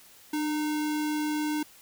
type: tone with sample-and-hold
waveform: sine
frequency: 301.2 Hz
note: D4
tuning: 44 cents sharp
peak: -26 dBFS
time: 0.33-1.63 s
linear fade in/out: 5 ms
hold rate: 1225 Hz
effects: white hiss -54 dBFS RMS until 1.81 s

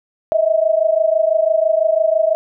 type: tone pair together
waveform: sine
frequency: 629 / 655 Hz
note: D#5 / E5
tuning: +19 / -11 cents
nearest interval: minor second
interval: 70 cents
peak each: -15 / -15 dBFS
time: 0.32-2.35 s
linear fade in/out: 0 ms
effects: none

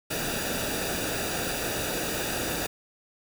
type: noise with comb filter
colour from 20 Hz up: pink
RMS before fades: -30 dBFS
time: 0.1-2.67 s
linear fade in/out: 10 ms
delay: 0.94 ms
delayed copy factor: -0.65
effects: none

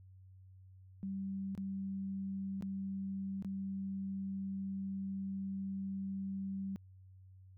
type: tone with dropouts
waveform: sine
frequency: 194 Hz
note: G3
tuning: 18 cents flat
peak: -37 dBFS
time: 1.03-6.76 s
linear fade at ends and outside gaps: 0 ms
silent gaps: 1.551-1.577 / 2.61-2.624 / 3.424-3.447 s
effects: added 94 Hz sine -55 dBFS peak until 7.57 s

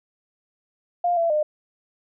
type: tone with pitch steps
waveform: sine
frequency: 702 / 672 / 606 Hz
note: F5 / E5 / D#5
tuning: +9 / +33 / -46 cents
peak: -18 dBFS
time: 1.04-1.43 s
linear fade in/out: 5 ms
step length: 130 ms
effects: none

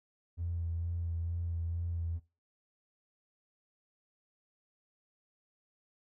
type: tone with vibrato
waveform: triangle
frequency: 84.5 Hz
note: E2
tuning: 43 cents sharp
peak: -29 dBFS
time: 0.37-2.2 s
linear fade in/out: 50 ms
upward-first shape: sine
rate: 2.2 Hz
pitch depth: 23 cents each way
effects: noise-tail reverb RT60 0.3 s tail -21 dB re dry + tanh soft clip ceiling -30 dBFS

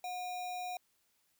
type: tone with sample-and-hold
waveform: sine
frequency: 724 Hz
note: F#5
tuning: 38 cents flat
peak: -37 dBFS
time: 0.04-0.77 s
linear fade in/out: 2 ms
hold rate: 3150 Hz
effects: white hiss -75 dBFS RMS until 1.39 s

